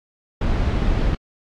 brown noise, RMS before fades -19 dBFS, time 0.41-1.15 s, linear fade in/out 5 ms, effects low-pass 4000 Hz 12 dB/octave + AAC 64 kbps

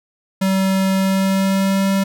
square tone with pitch glide, 191.5 to 194.73 Hz, G3 to G3, -40 to -11 cents, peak -15 dBFS, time 0.41-2.04 s, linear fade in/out 10 ms, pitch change +29 cents, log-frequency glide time 0.94-1.9 s, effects none

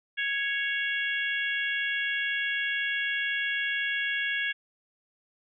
harmonic tone, 554 Hz, C#5, 1 cent flat, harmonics 3 / 4 / 5 / 6, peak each -29 / -33 / -34 / -36 dBFS, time 0.17-4.53 s, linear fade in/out 20 ms, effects none

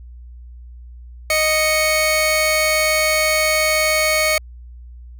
sawtooth tone pair together, 622.1 / 2217 Hz, D#5 / C#7, 0 / 0 cents, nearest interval octave + minor seventh, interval 2200 cents, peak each -14 dBFS, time 1.3-4.38 s, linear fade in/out 2 ms, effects added 60 Hz sine -35 dBFS peak until 5.19 s

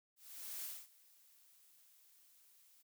blue noise with ADSR envelope, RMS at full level -44 dBFS, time 0.16-2.83 s, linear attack 470 ms, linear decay 240 ms, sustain -23 dB, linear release 21 ms, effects none

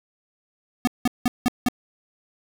square tone bursts, 246.9 Hz, B3, in tune, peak -17 dBFS, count 5, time 0.85-1.685 s, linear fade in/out 0 ms, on 23 ms, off 180 ms, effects none

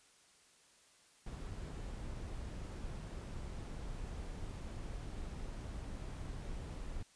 brown noise, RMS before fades -44 dBFS, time 1.26-7.03 s, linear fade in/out 5 ms, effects white hiss -66 dBFS RMS until 7.15 s + resampled to 22050 Hz

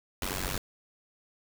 pink noise with amplitude modulation, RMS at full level -29 dBFS, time 0.22-0.58 s, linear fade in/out 2 ms, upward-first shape sine, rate 93.4 Hz, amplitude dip 95%, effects none

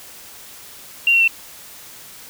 sine tone with pitch steps, 2767 / 2730 / 2694 Hz, F7 / F7 / E7, -17 / -40 / +37 cents, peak -11 dBFS, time 1.07-1.277 s, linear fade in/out 2 ms, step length 69 ms, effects white hiss -40 dBFS RMS until 2.29 s

